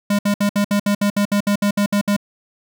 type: tone bursts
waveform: square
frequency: 203.6 Hz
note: G#3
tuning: 34 cents flat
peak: -15 dBFS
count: 14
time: 0.1-2.165 s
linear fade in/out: 5 ms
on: 89 ms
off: 63 ms
effects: none